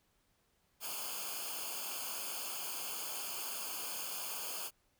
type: noise with comb filter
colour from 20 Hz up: white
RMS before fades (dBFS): -41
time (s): 0.8-4.71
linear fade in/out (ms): 50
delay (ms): 0.52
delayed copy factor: -1
effects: pink hiss -75 dBFS RMS until 4.99 s